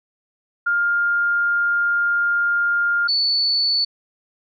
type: tone pair in turn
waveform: sine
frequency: 1406 / 4464 Hz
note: F6 / C#8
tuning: +11 / +11 cents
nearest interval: octave + minor sixth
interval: 2000 cents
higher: second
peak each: -16 dBFS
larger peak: neither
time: 0.66-3.08 / 3.08-3.85 s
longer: first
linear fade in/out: 10 ms
effects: none